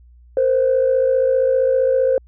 sine tone pair together, 467.8 / 523 Hz, A#4 / C5, +6 / -1 cents, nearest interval major second, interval 193 cents, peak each -19 / -13 dBFS, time 0.37-2.18 s, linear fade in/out 2 ms, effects tanh soft clip ceiling -8 dBFS + added 60 Hz sine -44 dBFS peak until 2.27 s

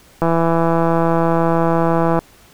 click train, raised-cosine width 1 ms, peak -3 dBFS, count 328, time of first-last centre 0.22-2.19 s, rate 166 Hz, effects pink hiss -48 dBFS RMS until 2.53 s

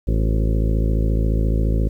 harmonic tone with a mistuned harmonic, 54.4 Hz, A1, 19 cents flat, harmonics 1 / 2 / 3 / 4 / 5 / 6 / 7 / 8 / 9 / 10, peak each -17 / -23 / -27 / -29 / -31 / -33 / -34 / -35 / -36 / -37 dBFS, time 0.07-1.89 s, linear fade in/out 10 ms, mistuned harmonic 6, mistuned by +66 cents, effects 9-bit

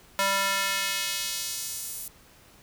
square tone with high-pass filter sweep, 196 Hz, G3, in tune, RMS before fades -29 dBFS, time 0.19-2.08 s, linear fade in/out 0 ms, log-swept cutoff 860 to 11000 Hz, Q 0.89, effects pink hiss -55 dBFS RMS until 2.62 s

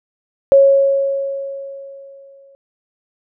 sine tone with exponential decay, 550 Hz, C#5, 14 cents flat, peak -4 dBFS, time 0.52-2.55 s, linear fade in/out 0 ms, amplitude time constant 440 ms, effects none

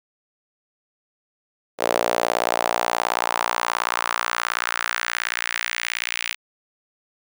sawtooth tone with high-pass filter sweep, 58.6 Hz, A#1, 10 cents sharp, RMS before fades -24 dBFS, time 1.78-6.36 s, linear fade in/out 50 ms, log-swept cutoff 530 to 2400 Hz, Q 2.2, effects none

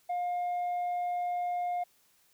triangle tone with tanh clipping, 710 Hz, F5, 28 cents sharp, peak -30 dBFS, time 0.09-1.84 s, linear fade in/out 10 ms, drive 7 dB, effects white hiss -67 dBFS RMS until 2.33 s

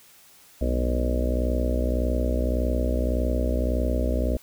harmonic tone with a mistuned harmonic, 61.74 Hz, B1, in tune, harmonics 1 / 2 / 3 / 4 / 5 / 6 / 7 / 8 / 9 / 10, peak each -23 / -37 / -38 / -30 / -34 / -37 / -38 / -34 / -33 / -33 dBFS, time 0.61-4.37 s, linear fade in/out 5 ms, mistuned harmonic 3, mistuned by +110 cents, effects white hiss -53 dBFS RMS until 4.42 s

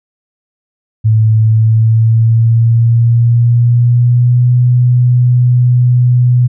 sine tone with pitch glide, 110 to 123.47 Hz, A2 to B2, 0 to 0 cents, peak -5 dBFS, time 1.04-6.48 s, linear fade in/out 20 ms, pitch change +200 cents, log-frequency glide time 1.38-4.52 s, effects none

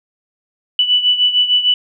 sine beating tone pair, 2968 / 2974.6 Hz, F#7 / F#7, +5 / +9 cents, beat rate 6.6 Hz, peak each -12 / -17 dBFS, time 0.79-1.74 s, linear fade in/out 2 ms, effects none

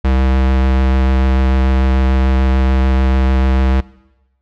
square tone with vibrato, 65.41 Hz, C2, in tune, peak -11 dBFS, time 0.04-3.81 s, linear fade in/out 10 ms, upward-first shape sine, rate 6.8 Hz, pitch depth 11 cents each way, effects noise-tail reverb RT60 1.0 s tail -21 dB re dry + low-pass 3000 Hz 12 dB/octave

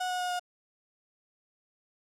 35% pulse tone with pitch steps, 733 / 727.5 / 722.1 / 716.7 Hz, F#5 / F#5 / F#5 / F5, -16 / -29 / -42 / +45 cents, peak -28 dBFS, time 0-0.396 s, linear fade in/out 10 ms, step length 99 ms, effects low-pass 10000 Hz 12 dB/octave

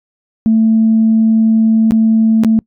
sine tone with dropouts, 222.3 Hz, A3, 18 cents sharp, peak -6 dBFS, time 0.46-2.59 s, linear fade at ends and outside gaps 0 ms, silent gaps 1.909-1.92 / 2.436-2.447 s, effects noise-tail reverb RT60 0.1 s tail -26 dB re dry + tanh soft clip ceiling -2 dBFS

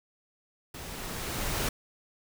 pink noise with level ramp, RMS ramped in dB -42 to -29 dBFS, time 0.74-1.69 s, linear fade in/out 5 ms, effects none

